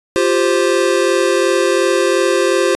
square chord, F suspended second, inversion none, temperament equal, 349.2 / 392 / 523.3 Hz, F4 / G4 / C5, 0 / 0 / 0 cents, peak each -17 dBFS, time 0.16-2.75 s, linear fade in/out 0 ms, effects resampled to 24000 Hz

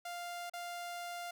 sawtooth tone with dropouts, 698.5 Hz, F5, in tune, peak -37 dBFS, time 0.05-1.31 s, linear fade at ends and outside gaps 5 ms, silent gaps 0.498-0.535 s, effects none

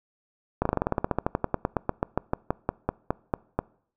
slowing click train, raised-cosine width 1 ms, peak -9 dBFS, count 28, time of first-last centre 0.62-3.59 s, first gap 34 ms, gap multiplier 1.08, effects noise-tail reverb RT60 0.6 s tail -24 dB re dry

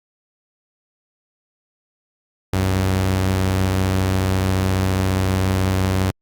sawtooth tone pair together, 64.96 / 94.5 Hz, C2 / F#2, -12 / +37 cents, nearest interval tritone, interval 649 cents, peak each -23 / -13 dBFS, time 2.53-6.11 s, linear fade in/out 5 ms, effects Opus 48 kbps

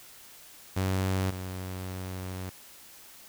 sawtooth tone pair in turn, 94.6 / 92.81 Hz, F#2 / F#2, +39 / +6 cents, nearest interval unison, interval 33 cents, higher first, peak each -22 / -31 dBFS, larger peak first, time 0.76-1.31 / 1.31-2.5 s, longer second, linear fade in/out 10 ms, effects white hiss -51 dBFS RMS until 3.28 s

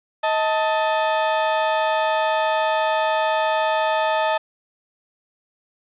35% pulse tone pair together, 632 / 883 Hz, D#5 / A5, +27 / +6 cents, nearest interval tritone, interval 579 cents, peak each -19 dBFS, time 0.23-4.38 s, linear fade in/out 10 ms, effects resampled to 8000 Hz + 8-bit

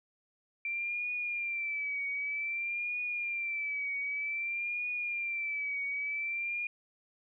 sine tone with vibrato, 2349 Hz, D7, in tune, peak -32 dBFS, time 0.65-6.67 s, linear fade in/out 2 ms, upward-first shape triangle, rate 0.53 Hz, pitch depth 81 cents each way, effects none

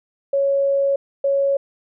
sine tone pair in turn, 554.4 / 554.4 Hz, C#5 / C#5, 0 / 0 cents, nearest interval unison, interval 0 cents, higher neither, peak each -15 dBFS, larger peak neither, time 0.33-0.96 / 1.24-1.57 s, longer first, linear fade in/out 5 ms, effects none

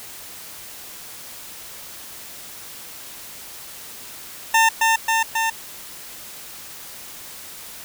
20% pulse tone with echo, 900 Hz, A5, 39 cents sharp, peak -8 dBFS, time 4.54-4.69 s, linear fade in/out 5 ms, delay 270 ms, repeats 3, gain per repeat -2 dB, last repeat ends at 5.5 s, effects white hiss -38 dBFS RMS until 7.84 s

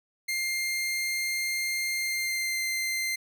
sawtooth tone with pitch glide, 2110 to 2085 Hz, C7 to C7, +14 to -7 cents, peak -24 dBFS, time 0.28-3.16 s, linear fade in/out 10 ms, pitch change -21 cents, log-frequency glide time 1.95-2.63 s, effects none

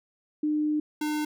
sine / square tone pair in turn, 302.2 / 302.2 Hz, D4 / D4, +50 / +50 cents, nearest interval unison, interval 0 cents, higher neither, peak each -23 / -27 dBFS, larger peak first, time 0.43-0.8 / 1.01-1.25 s, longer first, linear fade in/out 5 ms, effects none

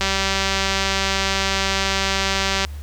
click train, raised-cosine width 0.2 ms, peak -3 dBFS, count 513, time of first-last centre 0.01-2.649 s, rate 194 Hz, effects added 73 Hz sine -29 dBFS peak until 2.82 s + pink hiss -47 dBFS RMS until 2.82 s

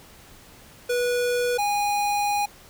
square tone pair in turn, 488.1 / 820.9 Hz, B4 / G#5, -20 / -20 cents, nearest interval major sixth, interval 900 cents, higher second, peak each -22 dBFS, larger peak neither, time 0.89-1.58 / 1.58-2.46 s, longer second, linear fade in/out 10 ms, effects pink hiss -49 dBFS RMS until 2.69 s

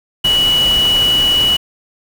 sine tone in noise, 2938 Hz, F#7, 13 cents flat, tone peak -10 dBFS, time 0.24-1.57 s, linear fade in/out 10 ms, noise pink, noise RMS -23 dBFS, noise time 0.24-1.57 s, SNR +10 dB, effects none

